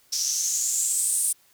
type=noise with band-pass filter sweep; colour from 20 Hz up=blue; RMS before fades=-25 dBFS; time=0.12-1.33 s; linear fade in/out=10 ms; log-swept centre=5500 to 9400 Hz; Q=6.6; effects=white hiss -60 dBFS RMS until 1.53 s